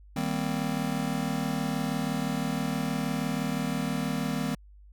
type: chord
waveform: square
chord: C minor seventh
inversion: first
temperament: just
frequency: 156.98 / 196.22 / 235.5 / 261.6 Hz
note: Eb3 / G3 / Bb3 / C4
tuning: +16 / +2 / +18 / 0 cents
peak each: -34 dBFS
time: 0.16-4.55 s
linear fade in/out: 5 ms
effects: added 50 Hz sine -49 dBFS peak until 4.92 s